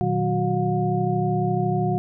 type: tone cluster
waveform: sine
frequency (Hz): 121 / 154.9 / 186.9 / 366.8 / 717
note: B2 / D#3 / F#3 / F#4 / F5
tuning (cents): -35 / -7 / +18 / -15 / +45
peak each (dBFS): -26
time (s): 0.01-1.98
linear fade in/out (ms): 0
effects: none